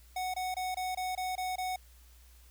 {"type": "tone bursts", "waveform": "square", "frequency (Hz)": 740, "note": "F#5", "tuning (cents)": 0, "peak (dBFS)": -33, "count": 8, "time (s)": [0.16, 1.761], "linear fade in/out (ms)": 5, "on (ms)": 180, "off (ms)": 23, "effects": ["added 60 Hz sine -55 dBFS peak until 2.5 s", "white hiss -63 dBFS RMS until 2.5 s"]}